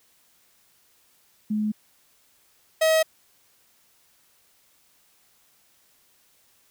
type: tone pair in turn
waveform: sine / 45% pulse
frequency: 212.8 / 637.7 Hz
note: G#3 / D#5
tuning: +42 / +42 cents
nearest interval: octave + perfect fifth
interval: 1900 cents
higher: second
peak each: -22 / -17 dBFS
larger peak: second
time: 1.5-1.72 / 2.81-3.03 s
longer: neither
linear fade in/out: 10 ms
effects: white hiss -62 dBFS RMS until 6.7 s